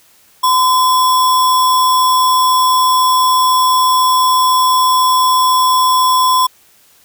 sine tone with sample-and-hold, 1022 Hz, C6, 41 cents flat, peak -8 dBFS, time 0.43-6.47 s, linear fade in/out 10 ms, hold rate 4410 Hz, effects white hiss -49 dBFS RMS until 7.04 s

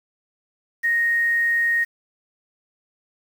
sine tone with quantisation, 1864.7 Hz, A#6, in tune, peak -17 dBFS, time 0.83-1.85 s, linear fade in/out 20 ms, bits 7, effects none

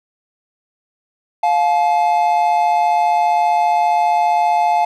triangle tone pair together, 704 / 859 Hz, F5 / A5, +14 / -42 cents, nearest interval minor third, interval 344 cents, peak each -13 dBFS, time 1.43-4.85 s, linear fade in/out 5 ms, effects none

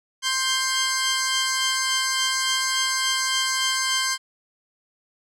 10% pulse tone pair together, 1050.5 / 1574 Hz, C6 / G6, +7 / +7 cents, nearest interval perfect fifth, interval 700 cents, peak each -15 dBFS, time 0.22-4.18 s, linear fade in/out 50 ms, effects low-pass 10000 Hz 12 dB/octave

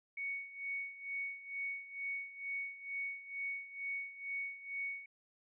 sine tone with tremolo, 2227 Hz, C#7, 7 cents sharp, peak -36 dBFS, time 0.17-5.06 s, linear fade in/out 5 ms, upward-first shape sine, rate 2.2 Hz, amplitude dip 80%, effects none

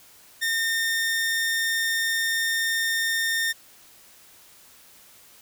sawtooth tone, 1821 Hz, A#6, 41 cents flat, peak -19 dBFS, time 0.41-3.53 s, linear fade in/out 20 ms, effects white hiss -52 dBFS RMS until 5.41 s

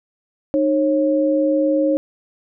sine tone pair together, 306 / 545.2 Hz, D#4 / C#5, -29 / -29 cents, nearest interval minor seventh, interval 1000 cents, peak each -17 dBFS, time 0.54-1.97 s, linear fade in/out 0 ms, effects none

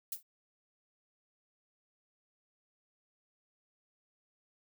violet noise with exponential decay, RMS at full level -32 dBFS, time 0.12-0.23 s, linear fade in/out 5 ms, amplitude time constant 23 ms, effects none

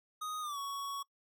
square tone with pitch glide, 1246 to 1116.5 Hz, D#6 to C#6, +2 to +12 cents, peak -38 dBFS, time 0.21-1.03 s, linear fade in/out 10 ms, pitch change -190 cents, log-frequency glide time 0.41-0.58 s, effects noise-tail reverb RT60 0.1 s tail -22 dB re dry

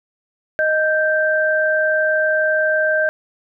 sine tone pair together, 621.7 / 1568 Hz, D#5 / G6, -2 / 0 cents, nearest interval octave + major third, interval 1602 cents, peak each -17 dBFS, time 0.59-3.09 s, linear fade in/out 0 ms, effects none

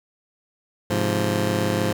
15% pulse chord, F minor, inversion first, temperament just, 104.77 / 130.96 / 174.61 Hz, Ab2 / C3 / F3, +16 / +2 / 0 cents, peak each -17 / -23 / -19 dBFS, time 0.9-1.93 s, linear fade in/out 5 ms, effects none

